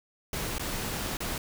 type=noise with dropouts; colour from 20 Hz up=pink; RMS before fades=-33 dBFS; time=0.33-1.38 s; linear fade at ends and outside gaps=2 ms; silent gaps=0.583-0.595 / 1.17-1.204 s; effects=none